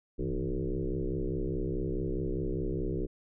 sine tone with frequency modulation, 164.81 Hz, E3, in tune, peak -29 dBFS, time 0.18-3.07 s, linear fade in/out 20 ms, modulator 64.8 Hz, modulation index 4.2, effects none

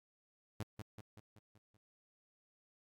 sawtooth tone with echo, 106.1 Hz, G#2, 38 cents sharp, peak -35 dBFS, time 0.6-0.63 s, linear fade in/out 0 ms, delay 190 ms, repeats 6, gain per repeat -5 dB, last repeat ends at 1.77 s, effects AAC 48 kbps

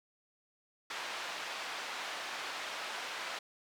pink band-pass noise, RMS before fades -41 dBFS, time 0.9-3.39 s, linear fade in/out 5 ms, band 820 to 4300 Hz, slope 12 dB/octave, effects none

